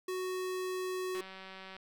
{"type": "tone", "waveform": "square", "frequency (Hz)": 370, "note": "F#4", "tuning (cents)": 0, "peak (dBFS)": -35, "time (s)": [0.08, 1.21], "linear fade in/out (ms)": 5}
{"type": "click train", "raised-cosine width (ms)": 0.3, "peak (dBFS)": -32, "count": 118, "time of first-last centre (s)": [1.15, 1.766], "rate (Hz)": 190}
{"effects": []}